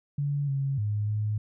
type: tone with pitch steps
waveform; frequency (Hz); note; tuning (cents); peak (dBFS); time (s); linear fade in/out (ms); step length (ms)
sine; 143.2 / 137.3 / 104.6 / 106.1; D3 / C#3 / G#2 / G#2; -43 / -16 / +13 / +38; -25; 0.18-1.38; 5; 300
effects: none